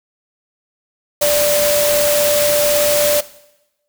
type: tone in noise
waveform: sine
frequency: 587.3 Hz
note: D5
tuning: in tune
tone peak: -13 dBFS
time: 1.21-3.21 s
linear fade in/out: 10 ms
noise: white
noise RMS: -18 dBFS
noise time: 1.21-3.21 s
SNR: +2 dB
effects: noise-tail reverb RT60 0.9 s tail -18 dB re dry